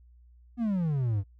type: exponential sweep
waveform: triangle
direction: down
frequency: 246.9 to 93.4 Hz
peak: -23 dBFS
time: 0.57-1.24 s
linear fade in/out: 50 ms
effects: noise-tail reverb RT60 0.1 s tail -26 dB re dry + added 60 Hz sine -53 dBFS peak until 1.39 s